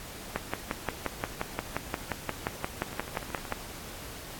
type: two click trains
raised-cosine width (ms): 0.5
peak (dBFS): -24 / -13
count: 9 / 19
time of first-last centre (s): 2.93-3.527 / 0.36-3.523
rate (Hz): 13.4 / 5.69
effects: pink hiss -43 dBFS RMS until 4.39 s + AAC 64 kbps